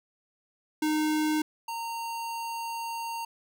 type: tone pair in turn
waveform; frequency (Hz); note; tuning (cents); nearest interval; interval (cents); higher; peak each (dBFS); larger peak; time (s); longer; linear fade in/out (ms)
square; 307.6 / 921.8; D#4 / A#5; -20 / -20; octave + perfect fifth; 1900; second; -25 / -33; first; 0.82-1.42 / 1.68-3.25; second; 5
effects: none